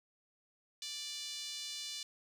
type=tone with high-pass filter; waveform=5% pulse; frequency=587.3 Hz; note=D5; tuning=in tune; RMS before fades=-43 dBFS; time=0.82-2.03 s; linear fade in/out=2 ms; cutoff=3500 Hz; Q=1.9; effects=resampled to 32000 Hz